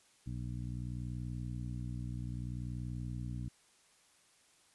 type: harmonic tone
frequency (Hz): 60.6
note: B1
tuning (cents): -32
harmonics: 1 / 2 / 3 / 4 / 5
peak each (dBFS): -43 / -40 / -46 / -50 / -52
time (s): 0.26-3.49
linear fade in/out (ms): 10
effects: white hiss -67 dBFS RMS until 4.74 s + resampled to 24000 Hz